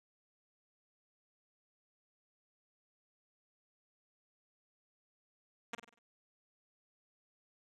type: tone with echo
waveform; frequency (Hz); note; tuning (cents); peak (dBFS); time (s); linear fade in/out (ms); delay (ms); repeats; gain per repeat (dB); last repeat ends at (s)
5% pulse; 233.1; A#3; 0; -26; 5.73-5.75; 5; 48; 5; -7; 5.99
effects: low-pass 7000 Hz 12 dB/octave